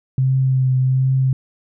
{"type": "tone with vibrato", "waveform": "sine", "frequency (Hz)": 130.81, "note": "C3", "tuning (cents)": 0, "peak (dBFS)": -13, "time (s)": [0.18, 1.33], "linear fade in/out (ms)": 2, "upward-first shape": "triangle", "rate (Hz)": 1.3, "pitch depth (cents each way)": 23, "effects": []}